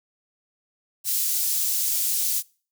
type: high-pass noise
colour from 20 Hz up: white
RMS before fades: -24 dBFS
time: 1.04-2.43 s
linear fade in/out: 50 ms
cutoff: 5500 Hz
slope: 12 dB/octave
effects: noise-tail reverb RT60 0.4 s tail -24 dB re dry